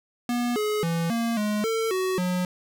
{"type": "tone with pitch steps", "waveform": "square", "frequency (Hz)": [241.7, 423.3, 167.1, 231.6, 209.9, 448.9, 373.8, 180.9], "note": ["B3", "G#4", "E3", "A#3", "G#3", "A4", "F#4", "F#3"], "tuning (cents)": [-37, 33, 24, -11, 19, 35, 18, -39], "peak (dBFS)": -24, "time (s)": [0.29, 2.45], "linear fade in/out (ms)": 2, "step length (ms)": 270, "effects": []}